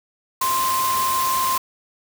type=tone in noise; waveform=sine; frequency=1046.5 Hz; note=C6; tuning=in tune; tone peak=-19 dBFS; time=0.41-1.58 s; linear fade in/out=5 ms; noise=white; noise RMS=-26 dBFS; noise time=0.41-1.58 s; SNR=+4 dB; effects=none